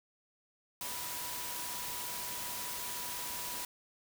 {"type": "tone in noise", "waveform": "sine", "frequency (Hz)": 977, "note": "B5", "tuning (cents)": -19, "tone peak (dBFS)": -47, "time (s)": [0.81, 3.65], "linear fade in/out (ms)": 2, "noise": "white", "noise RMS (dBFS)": -40, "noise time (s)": [0.81, 3.65], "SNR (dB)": -10, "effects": []}